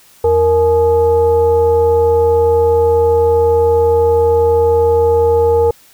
sine tone with frequency modulation, 466.2 Hz, A#4, in tune, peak -8 dBFS, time 0.24-5.71 s, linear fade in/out 5 ms, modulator 384 Hz, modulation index 0.61, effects white hiss -46 dBFS RMS until 5.93 s

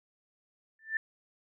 sine tone with exponential growth, 1774 Hz, A6, 14 cents sharp, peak -24 dBFS, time 0.79-0.97 s, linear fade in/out 2 ms, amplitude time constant 37 ms, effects none

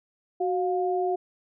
sine tone pair together, 370 / 708.6 Hz, F#4 / F5, 0 / +25 cents, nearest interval major seventh, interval 1125 cents, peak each -25 / -27 dBFS, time 0.4-1.16 s, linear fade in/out 10 ms, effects none

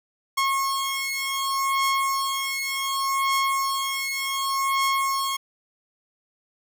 sawtooth beating tone pair, 1087 / 1087.67 Hz, C#6 / C#6, -34 / -33 cents, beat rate 0.67 Hz, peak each -22 dBFS, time 0.37-5.37 s, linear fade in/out 10 ms, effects none

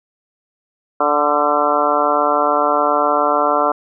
harmonic tone with a mistuned harmonic, 146.9 Hz, D3, 1 cent sharp, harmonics 2 / 3 / 4 / 5 / 6 / 7 / 8 / 9, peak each -25 / -23 / -19 / -20 / -24 / -20 / -21 / -20 dBFS, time 1-3.72 s, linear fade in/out 5 ms, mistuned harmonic 9, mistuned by +30 cents, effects none

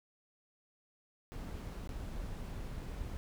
brown noise with dropouts, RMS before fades -42 dBFS, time 1.32-3.17 s, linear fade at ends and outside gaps 0 ms, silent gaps 1.874-1.892 s, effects none

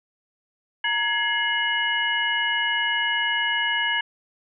sine tone cluster, 930 / 1678 / 2133 / 2925 Hz, A#5 / G#6 / C7 / F#7, -4 / +17 / +33 / -21 cents, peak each -29 / -24 / -28 / -26 dBFS, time 0.84-4.01 s, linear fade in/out 5 ms, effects none

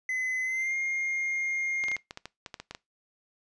triangle tone with pitch glide, 2030 to 2126 Hz, B6 to C7, +47 to +27 cents, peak -26 dBFS, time 0.09-1.96 s, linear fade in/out 2 ms, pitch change +80 cents, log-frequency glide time 0.43-0.75 s
clicks, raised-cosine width 0.2 ms, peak -21 dBFS, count 12, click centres 1.839 / 1.884 / 1.916 / 1.966 / 2.109 / 2.174 / 2.256 / 2.462 / 2.542 / 2.6 / 2.71 / 2.749 s
effects noise-tail reverb RT60 0.2 s tail -22 dB re dry + resampled to 22050 Hz

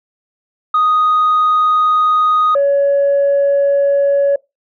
sine tone pair in turn, 1244.5 / 561.9 Hz, D#6 / C#5, 0 / +23 cents, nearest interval octave + major second, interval 1377 cents, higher first, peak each -8 dBFS, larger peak neither, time 0.74-2.55 / 2.55-4.36 s, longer neither, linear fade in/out 5 ms, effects noise-tail reverb RT60 0.2 s tail -22 dB re dry + tanh soft clip ceiling -7 dBFS

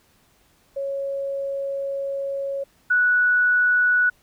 sine tone pair in turn, 552 / 1473.7 Hz, C#5 / F#6, -7 / -7 cents, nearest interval octave + perfect fourth, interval 1700 cents, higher second, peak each -24 / -15 dBFS, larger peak second, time 0.76-2.64 / 2.9-4.1 s, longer first, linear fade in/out 10 ms, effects pink hiss -60 dBFS RMS until 4.22 s

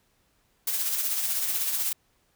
blue noise with tremolo, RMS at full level -26 dBFS, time 0.67-1.93 s, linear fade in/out 5 ms, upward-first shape sine, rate 16 Hz, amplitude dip 40%, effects pink hiss -68 dBFS RMS until 2.35 s

